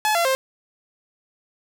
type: tone with pitch steps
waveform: sawtooth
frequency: 856 / 682 / 528 Hz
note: A5 / F5 / C5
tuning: -48 / -41 / +16 cents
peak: -14 dBFS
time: 0.05-0.35 s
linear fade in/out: 0 ms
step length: 100 ms
effects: none